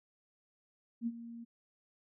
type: tone with ADSR envelope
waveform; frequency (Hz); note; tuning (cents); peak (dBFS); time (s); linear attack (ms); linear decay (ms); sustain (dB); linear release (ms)
sine; 233.1; A#3; 0; -30; 1.01-1.45; 58; 43; -14; 19
effects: none